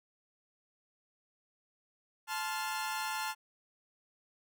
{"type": "chord", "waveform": "sawtooth", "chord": "F major", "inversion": "first", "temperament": "equal with one note detuned", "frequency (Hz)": [869.9, 1046.5, 1396.9], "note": ["A5", "C6", "F6"], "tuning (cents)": [-20, 0, 0], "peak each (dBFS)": [-33, -38, -36], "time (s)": [2.27, 3.35], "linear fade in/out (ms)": 50, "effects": []}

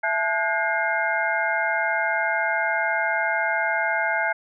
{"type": "tone cluster", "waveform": "sine", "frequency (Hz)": [666, 865, 1455, 1609, 2117], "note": ["E5", "A5", "F#6", "G6", "C7"], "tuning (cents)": [18, -30, -29, 45, 20], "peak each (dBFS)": -27, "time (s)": [0.03, 4.33], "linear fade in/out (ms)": 10, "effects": []}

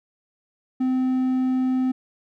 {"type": "tone", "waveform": "triangle", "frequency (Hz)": 257.6, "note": "C4", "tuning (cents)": -27, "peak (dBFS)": -17, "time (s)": [0.8, 1.92], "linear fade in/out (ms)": 10, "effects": []}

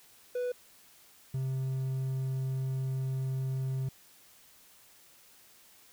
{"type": "tone pair in turn", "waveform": "triangle", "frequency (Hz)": [493.9, 132.03], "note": ["B4", "C3"], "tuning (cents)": [0, 16], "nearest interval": "octave + major seventh", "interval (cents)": 2284, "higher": "first", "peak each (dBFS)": -28, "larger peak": "neither", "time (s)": [[0.35, 0.52], [1.34, 3.89]], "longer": "second", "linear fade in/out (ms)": 5, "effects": ["white hiss -59 dBFS RMS until 5.92 s"]}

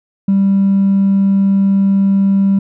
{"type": "tone with hard clipping", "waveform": "sine", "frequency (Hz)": 196, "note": "G3", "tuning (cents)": 0, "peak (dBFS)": -9, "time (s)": [0.28, 2.59], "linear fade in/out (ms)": 5, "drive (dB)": 1, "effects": []}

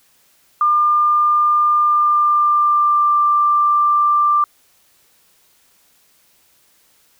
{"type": "tone with pitch glide", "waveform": "sine", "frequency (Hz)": [1200, 1182.8], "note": ["D6", "D6"], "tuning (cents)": [37, 12], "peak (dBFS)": -11, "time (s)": [0.61, 4.44], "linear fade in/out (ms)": 2, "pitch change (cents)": -25, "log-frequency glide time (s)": [1.8, 3.19], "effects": ["white hiss -56 dBFS RMS until 7.19 s"]}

